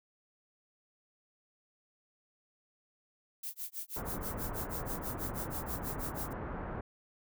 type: noise with tremolo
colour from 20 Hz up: violet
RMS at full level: -39 dBFS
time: 3.43-6.33 s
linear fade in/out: 5 ms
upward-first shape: sine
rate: 6.2 Hz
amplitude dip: 100%
type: low-pass noise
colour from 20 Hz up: pink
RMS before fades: -40 dBFS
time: 3.96-6.81 s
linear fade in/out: 5 ms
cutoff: 1500 Hz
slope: 24 dB/octave
effects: none